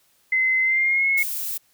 sine tone with pitch glide, 2054 to 2176 Hz, C7 to C#7, -33 to -33 cents, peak -17 dBFS, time 0.32-1.23 s, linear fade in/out 5 ms, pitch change +100 cents, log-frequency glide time 0.62-1.06 s
violet noise, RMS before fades -28 dBFS, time 1.17-1.58 s, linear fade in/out 10 ms
effects white hiss -62 dBFS RMS until 1.73 s

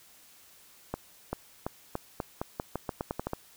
accelerating click train, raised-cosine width 1 ms, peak -17 dBFS, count 14, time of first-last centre 0.94-3.334 s, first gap 390 ms, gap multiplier 0.86, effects white hiss -57 dBFS RMS until 3.56 s

